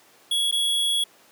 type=tone with dropouts; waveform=square; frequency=3347 Hz; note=G#7; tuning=13 cents sharp; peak=-21 dBFS; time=0.31-1.04 s; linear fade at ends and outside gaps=5 ms; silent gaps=0.513-0.524 s; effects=pink hiss -54 dBFS RMS until 1.31 s + high-pass 300 Hz 12 dB/octave